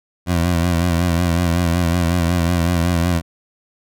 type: tone with vibrato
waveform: 20% pulse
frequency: 86.1 Hz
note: F2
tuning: 24 cents flat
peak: -10 dBFS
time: 0.26-3.22 s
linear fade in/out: 50 ms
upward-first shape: sine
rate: 5.4 Hz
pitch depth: 61 cents each way
effects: none